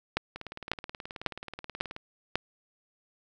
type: two click trains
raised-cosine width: 0.3 ms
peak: -10 / -23 dBFS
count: 5 / 31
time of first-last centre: 0.17-2.356 / 0.36-1.964 s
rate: 1.83 / 18.7 Hz
effects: none